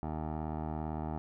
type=tone with low-pass filter; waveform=15% pulse; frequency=77.78 Hz; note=D#2; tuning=in tune; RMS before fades=-37 dBFS; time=0.03-1.18 s; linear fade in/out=0 ms; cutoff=870 Hz; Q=2.2; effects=none